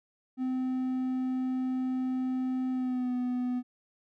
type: tone with pitch glide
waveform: triangle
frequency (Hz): 257.2 to 248.7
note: C4 to B3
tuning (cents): -30 to +12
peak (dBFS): -26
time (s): 0.37-3.63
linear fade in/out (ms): 50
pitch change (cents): -58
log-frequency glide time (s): 2.71-3.14
effects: none